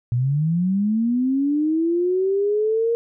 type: linear sweep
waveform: sine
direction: up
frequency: 116.4 to 468.9 Hz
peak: -17 dBFS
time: 0.12-2.95 s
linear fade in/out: 0 ms
effects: none